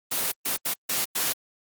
white noise bursts at uneven times, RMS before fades -26 dBFS, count 5, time 0.11-0.32 / 0.45-0.57 / 0.65-0.74 / 0.89-1.05 / 1.15-1.33 s, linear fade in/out 10 ms, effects high-pass 150 Hz 12 dB/octave + Opus 24 kbps

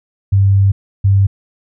sine tone bursts at uneven times, 98.3 Hz, G2, 5 cents sharp, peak -7 dBFS, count 2, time 0.32-0.72 / 1.04-1.27 s, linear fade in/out 10 ms, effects none

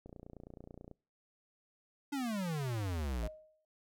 click train, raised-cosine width 2 ms, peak -36 dBFS, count 26, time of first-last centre 0.06-0.913 s, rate 29.3 Hz
square exponential sweep, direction down, 293.7 to 51.91 Hz, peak -35 dBFS, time 2.12-3.28 s, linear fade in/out 10 ms
sine tone with exponential decay, 622.3 Hz, D#5, in tune, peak -39 dBFS, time 3.23-3.65 s, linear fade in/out 2 ms, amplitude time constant 90 ms
effects noise-tail reverb RT60 0.4 s tail -26 dB re dry

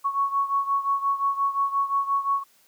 sine beating tone pair, 1108.7 / 1114.4 Hz, C#6 / C#6, 0 / +9 cents, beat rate 5.7 Hz, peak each -23 / -27 dBFS, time 0.04-2.44 s, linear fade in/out 20 ms, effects white hiss -60 dBFS RMS until 2.67 s + high-pass 150 Hz 12 dB/octave

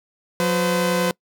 sawtooth tone pair together, 179.96 / 509 Hz, F#3 / C5, -48 / -48 cents, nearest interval octave + tritone, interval 1800 cents, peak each -17 dBFS, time 0.4-1.11 s, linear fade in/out 0 ms, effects noise-tail reverb RT60 0.1 s tail -25 dB re dry

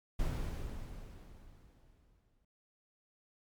brown noise with exponential decay, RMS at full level -33 dBFS, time 0.19-2.45 s, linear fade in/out 5 ms, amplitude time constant 490 ms, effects MP3 96 kbps

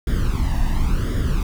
brown noise with flanger, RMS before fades -19 dBFS, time 0.07-1.43 s, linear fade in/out 2 ms, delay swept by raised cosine 0.58 to 1.1 ms, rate 0.93 Hz, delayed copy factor +0.75, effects none

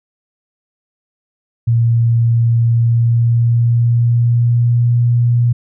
sine tone with pitch glide, 116.54 to 119.82 Hz, A#2 to A#2, 0 to +48 cents, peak -9 dBFS, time 1.67-5.53 s, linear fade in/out 10 ms, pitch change +48 cents, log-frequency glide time 2.68-4.99 s, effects none

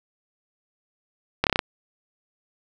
slowing click train, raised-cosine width 0.3 ms, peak -3 dBFS, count 6, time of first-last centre 1.44-1.592 s, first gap 28 ms, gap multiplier 1.04, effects none

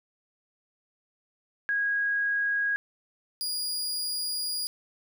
sine / sawtooth tone pair in turn, 1645 / 4866 Hz, G#6 / D#8, -17 / -39 cents, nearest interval octave + perfect fifth, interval 1878 cents, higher second, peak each -24 / -26 dBFS, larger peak first, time 1.69-2.76 / 3.41-4.67 s, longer second, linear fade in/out 0 ms, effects none

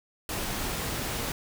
pink noise, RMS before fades -32 dBFS, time 0.29-1.32 s, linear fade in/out 2 ms, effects none

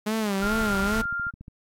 sawtooth tone with vibrato, 207.7 Hz, G#3, in tune, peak -20 dBFS, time 0.06-1.02 s, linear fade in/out 10 ms, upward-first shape sine, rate 2.4 Hz, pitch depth 120 cents each way
brown noise with tremolo, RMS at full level -33 dBFS, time 0.39-1.06 s, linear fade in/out 50 ms, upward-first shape sine, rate 5.5 Hz, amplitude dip 25%
sine tone, 1396.9 Hz, F6, in tune, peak -26 dBFS, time 0.41-1.31 s, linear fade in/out 20 ms
click train, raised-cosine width 5 ms, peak -29 dBFS, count 13, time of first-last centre 0.63-1.481 s, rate 14.1 Hz
effects AAC 64 kbps

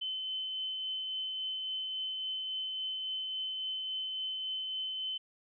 sine tone with tremolo, 3055 Hz, G7, 45 cents flat, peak -33 dBFS, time 0.01-5.18 s, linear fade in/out 10 ms, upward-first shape triangle, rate 3.6 Hz, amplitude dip 25%, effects none

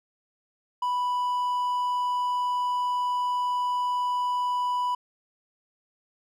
triangle tone, 987.8 Hz, B5, in tune, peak -22 dBFS, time 0.82-4.95 s, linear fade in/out 5 ms, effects none

